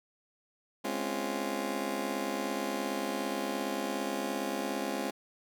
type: chord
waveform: 20% pulse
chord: Db major seventh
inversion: second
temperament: just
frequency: 207.9 / 259.9 / 277.2 / 346.5 Hz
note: Ab3 / C4 / Db4 / F4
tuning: +2 / -11 / 0 / -14 cents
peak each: -33 dBFS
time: 0.84-5.11 s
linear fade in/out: 10 ms
effects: none